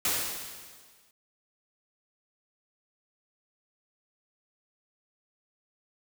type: noise with exponential decay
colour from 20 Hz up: white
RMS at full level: -26 dBFS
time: 0.05-1.11 s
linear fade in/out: 2 ms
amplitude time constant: 230 ms
effects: none